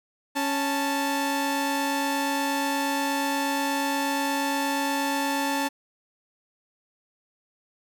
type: tone pair together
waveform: sawtooth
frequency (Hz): 277.2 / 880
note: C#4 / A5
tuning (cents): 0 / 0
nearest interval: octave + minor sixth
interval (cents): 2000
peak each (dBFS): -23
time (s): 0.35-5.69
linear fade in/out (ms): 20
effects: none